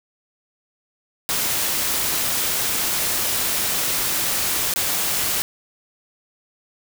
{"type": "noise with dropouts", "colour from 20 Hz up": "white", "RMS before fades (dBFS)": -22, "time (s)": [1.29, 5.42], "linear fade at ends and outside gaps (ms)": 0, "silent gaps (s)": [4.738, 4.76], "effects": []}